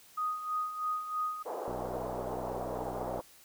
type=tone with tremolo; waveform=sine; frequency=1244.5 Hz; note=D#6; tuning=in tune; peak=-29 dBFS; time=0.17-1.43 s; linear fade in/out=10 ms; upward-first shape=sine; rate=3.1 Hz; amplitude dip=65%
type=band-pass noise; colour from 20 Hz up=pink; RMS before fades=-38 dBFS; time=1.45-3.22 s; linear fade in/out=20 ms; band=440 to 880 Hz; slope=24 dB/octave
type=click train; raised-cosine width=2 ms; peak=-29 dBFS; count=95; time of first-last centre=1.68-3.191 s; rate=62.2 Hz
effects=white hiss -58 dBFS RMS until 3.44 s